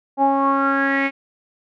sawtooth tone with low-pass filter sweep, 274.3 Hz, C#4, 18 cents flat, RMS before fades -18 dBFS, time 0.17-1.11 s, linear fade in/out 50 ms, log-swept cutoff 770 to 2300 Hz, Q 7.7, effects none

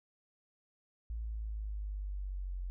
sine linear sweep, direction down, 56.2 to 44.68 Hz, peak -36 dBFS, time 1.1-2.7 s, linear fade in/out 0 ms, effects none

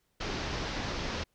pink low-pass noise, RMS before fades -35 dBFS, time 0.2-1.24 s, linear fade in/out 10 ms, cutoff 5900 Hz, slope 48 dB/octave, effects pink hiss -75 dBFS RMS until 1.34 s

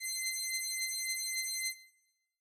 10% pulse beating tone pair, 2066 / 2069.6 Hz, C7 / C7, -22 / -19 cents, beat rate 3.6 Hz, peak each -28 / -27 dBFS, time 0-1.75 s, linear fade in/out 50 ms, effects noise-tail reverb RT60 1.0 s tail -18 dB re dry + low-pass 12000 Hz 12 dB/octave

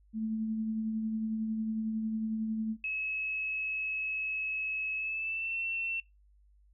sine tone with tremolo, 220 Hz, A3, in tune, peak -29 dBFS, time 0.13-2.77 s, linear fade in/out 50 ms, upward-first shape triangle, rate 11 Hz, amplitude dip 35%
sine tone with pitch glide, 2578 to 2698 Hz, E7 to E7, -39 to +40 cents, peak -32 dBFS, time 2.84-6 s, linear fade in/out 2 ms, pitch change +79 cents, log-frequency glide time 4.96-5.56 s
effects noise-tail reverb RT60 0.2 s tail -21 dB re dry + added 50 Hz sine -60 dBFS peak until 6.73 s

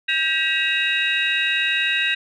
sine tone cluster, 1585 / 1920 / 2554 / 2787 / 3810 Hz, G6 / B6 / D#7 / F7 / A#7, +19 / -49 / +45 / -4 / +37 cents, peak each -24 dBFS, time 0.08-2.15 s, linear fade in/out 10 ms, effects tanh soft clip ceiling -9 dBFS

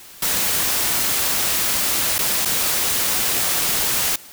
white noise with dropouts, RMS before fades -20 dBFS, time 0.22-4.16 s, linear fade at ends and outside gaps 5 ms, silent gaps 2.183-2.188 / 2.451-2.455 s, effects white hiss -42 dBFS RMS until 4.32 s

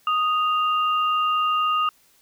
sine tone pair together, 1242.1 / 2794 Hz, D#6 / F7, -3 / 0 cents, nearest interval octave + major second, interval 1403 cents, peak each -19 / -28 dBFS, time 0.07-1.89 s, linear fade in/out 2 ms, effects white hiss -59 dBFS RMS until 2.21 s

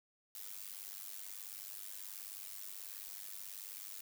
blue noise with amplitude modulation, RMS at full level -44 dBFS, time 0.35-4.01 s, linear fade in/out 2 ms, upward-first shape sine, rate 98.6 Hz, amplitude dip 90%, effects none

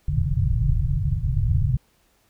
white low-pass noise, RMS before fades -21 dBFS, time 0.08-1.77 s, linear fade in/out 5 ms, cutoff 150 Hz, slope 96 dB/octave, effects pink hiss -63 dBFS RMS until 2.29 s

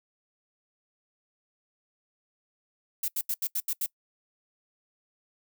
violet noise bursts, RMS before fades -29 dBFS, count 7, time 3.03-3.862 s, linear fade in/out 5 ms, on 52 ms, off 78 ms, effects noise-tail reverb RT60 0.1 s tail -23 dB re dry

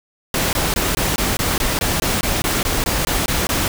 pink noise bursts, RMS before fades -19 dBFS, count 16, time 0.34-3.68 s, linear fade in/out 2 ms, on 190 ms, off 20 ms, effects none

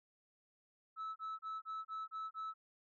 sine tone bursts, 1304 Hz, E6, 19 cents flat, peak -38 dBFS, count 7, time 0.96-2.54 s, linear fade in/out 50 ms, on 200 ms, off 30 ms, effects tanh soft clip ceiling -39 dBFS

